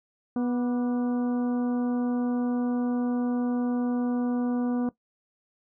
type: harmonic tone with a mistuned harmonic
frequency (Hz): 244.9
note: B3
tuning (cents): -14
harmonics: 1 / 2 / 3 / 4 / 5 / 6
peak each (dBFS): -24 / -35 / -39 / -46 / -46 / -50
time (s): 0.36-4.89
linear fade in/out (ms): 2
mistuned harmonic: 5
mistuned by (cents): -56
effects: noise-tail reverb RT60 0.1 s tail -17 dB re dry